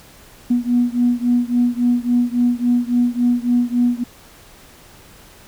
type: beating tone pair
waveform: sine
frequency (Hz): 241.4 / 245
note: B3 / B3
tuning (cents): -39 / -14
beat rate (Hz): 3.6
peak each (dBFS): -16 / -17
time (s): 0.5-4.04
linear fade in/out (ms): 10
effects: tanh soft clip ceiling -6 dBFS + pink hiss -45 dBFS RMS until 5.47 s